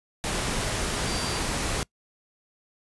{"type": "tone in noise", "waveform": "sine", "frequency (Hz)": 4699, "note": "D8", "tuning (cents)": 0, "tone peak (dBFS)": -36, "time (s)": [1.07, 1.39], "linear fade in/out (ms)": 0, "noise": "pink", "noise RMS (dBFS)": -28, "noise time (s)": [0.24, 1.83], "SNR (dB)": -11, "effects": ["noise-tail reverb RT60 0.1 s tail -24 dB re dry", "resampled to 24000 Hz"]}